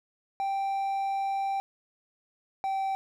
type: tone pair in turn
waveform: triangle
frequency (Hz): 784 / 775.4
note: G5 / G5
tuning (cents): 0 / -19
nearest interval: unison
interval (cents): 19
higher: first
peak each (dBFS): -25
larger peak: neither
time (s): 0.4-1.6 / 2.64-2.95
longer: first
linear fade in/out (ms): 0
effects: none